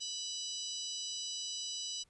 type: harmonic tone with a mistuned harmonic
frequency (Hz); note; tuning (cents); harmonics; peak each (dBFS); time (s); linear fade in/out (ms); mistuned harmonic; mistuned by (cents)
987.8; B5; 0; 3 / 4 / 5 / 6 / 7 / 8; -44 / -44 / -44 / -44 / -55 / -48; 0-2.04; 20; 7; +33
effects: pink hiss -73 dBFS RMS until 2.09 s + resampled to 24000 Hz